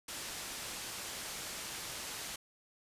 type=low-pass noise; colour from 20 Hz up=white; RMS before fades=-43 dBFS; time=0.08-2.36 s; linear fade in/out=5 ms; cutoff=8500 Hz; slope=12 dB/octave; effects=resampled to 32000 Hz